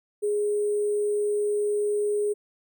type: tone with sample-and-hold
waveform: sine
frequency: 415.3 Hz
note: G#4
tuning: in tune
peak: -22 dBFS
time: 0.22-2.34 s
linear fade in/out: 20 ms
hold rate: 8820 Hz
effects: none